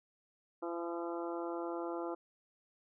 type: harmonic tone with a mistuned harmonic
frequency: 170 Hz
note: F3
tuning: 46 cents flat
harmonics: 2 / 3 / 4 / 5 / 6 / 7 / 8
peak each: -39 / -43 / -45 / -47 / -49 / -50 / -51 dBFS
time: 0.62-2.15 s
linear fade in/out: 10 ms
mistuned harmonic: 7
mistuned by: +33 cents
effects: none